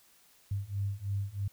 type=beating tone pair; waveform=sine; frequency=98 / 101.1 Hz; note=G2 / G#2; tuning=0 / -46 cents; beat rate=3.1 Hz; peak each=-35 / -34 dBFS; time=0.51-1.48 s; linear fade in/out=5 ms; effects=white hiss -63 dBFS RMS until 1.52 s